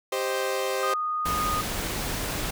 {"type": "chord", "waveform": "sawtooth", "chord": "C minor", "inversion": "second", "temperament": "equal", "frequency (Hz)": [392, 523.3, 622.3], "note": ["G4", "C5", "Eb5"], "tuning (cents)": [0, 0, 0], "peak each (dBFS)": [-26, -24, -30], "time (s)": [0.12, 0.94], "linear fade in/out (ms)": 5}
{"type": "tone", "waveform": "sine", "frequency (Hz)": 1235, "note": "D#6", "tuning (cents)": -13, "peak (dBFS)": -25, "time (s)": [0.83, 1.61], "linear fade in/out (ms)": 2}
{"type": "noise", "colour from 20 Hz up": "pink", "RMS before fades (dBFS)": -30, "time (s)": [1.25, 2.51], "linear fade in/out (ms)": 10}
{"effects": []}